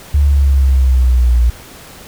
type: exponential sweep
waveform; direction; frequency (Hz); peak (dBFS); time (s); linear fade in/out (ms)
sine; down; 72.7 to 58.6; -7; 0.14-1.5; 5
effects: pink hiss -36 dBFS RMS until 2.07 s